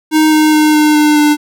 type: tone with pitch steps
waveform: square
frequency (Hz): 311.1 / 308.4 / 305.8 / 303.1 / 300.5 / 297.9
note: D#4 / D#4 / D#4 / D#4 / D4 / D4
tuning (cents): 0 / -15 / -30 / -45 / +40 / +25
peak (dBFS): -7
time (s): 0.11-1.37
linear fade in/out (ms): 50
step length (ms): 210
effects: none